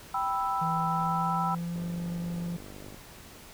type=chord; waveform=sine; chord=E minor; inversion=first; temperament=equal; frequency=784 / 987.8 / 1318.5 Hz; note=G5 / B5 / E6; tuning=0 / 0 / 0 cents; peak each=-31 dBFS; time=0.14-1.55 s; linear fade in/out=5 ms
type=tone with pitch glide; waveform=triangle; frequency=164.81 to 172.21 Hz; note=E3 to F3; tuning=0 to -24 cents; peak=-29 dBFS; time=0.61-2.57 s; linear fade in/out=10 ms; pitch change=+76 cents; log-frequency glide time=0.71-1.84 s
type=click train; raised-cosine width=2 ms; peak=-32 dBFS; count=60; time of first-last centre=1.76-2.945 s; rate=49.8 Hz
effects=pink hiss -49 dBFS RMS until 3.53 s